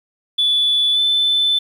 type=tone with pitch glide; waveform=sine; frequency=3459 to 3519 Hz; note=A7 to A7; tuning=-30 to 0 cents; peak=-12 dBFS; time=0.38-1.59 s; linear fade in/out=10 ms; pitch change=+30 cents; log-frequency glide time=0.93-0.99 s; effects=tanh soft clip ceiling -9 dBFS + 8-bit